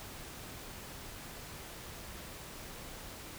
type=silence; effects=pink hiss -47 dBFS RMS until 3.38 s